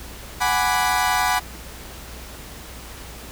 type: chord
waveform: 30% pulse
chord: G# half-diminished seventh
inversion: third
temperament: equal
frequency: 740 / 830.6 / 987.8 / 1174.7 Hz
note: F#5 / G#5 / B5 / D6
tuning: 0 / 0 / 0 / 0 cents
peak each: -20 / -22 / -20 / -24 dBFS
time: 0.4-1.4 s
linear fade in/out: 20 ms
effects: added 60 Hz sine -39 dBFS peak until 3.31 s + pink hiss -39 dBFS RMS until 3.31 s